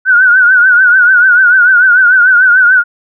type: tone with vibrato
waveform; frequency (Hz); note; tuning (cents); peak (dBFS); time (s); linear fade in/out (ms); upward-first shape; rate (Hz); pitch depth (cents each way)
sine; 1480; F#6; 0; -3; 0.05-2.84; 50; triangle; 6.8; 100
effects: none